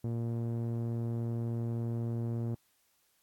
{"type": "tone with low-pass filter", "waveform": "sawtooth", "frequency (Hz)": 116.54, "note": "A#2", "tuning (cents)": 0, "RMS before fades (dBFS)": -34, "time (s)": [0.04, 2.55], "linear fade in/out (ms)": 5, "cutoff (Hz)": 410, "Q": 0.71, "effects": ["white hiss -72 dBFS RMS until 3.22 s", "AAC 64 kbps"]}